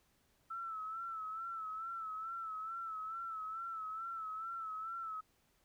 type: tone with vibrato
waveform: sine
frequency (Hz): 1318.5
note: E6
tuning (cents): 0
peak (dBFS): -40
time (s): 0.5-5.21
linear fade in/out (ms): 10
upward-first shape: sine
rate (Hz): 2.3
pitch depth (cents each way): 57
effects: pink hiss -74 dBFS RMS until 5.64 s